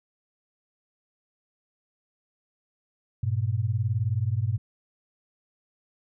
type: beating tone pair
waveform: sine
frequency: 100 / 119 Hz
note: G2 / A#2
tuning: +35 / +36 cents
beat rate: 19 Hz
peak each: -26 dBFS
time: 3.23-4.58 s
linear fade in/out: 5 ms
effects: none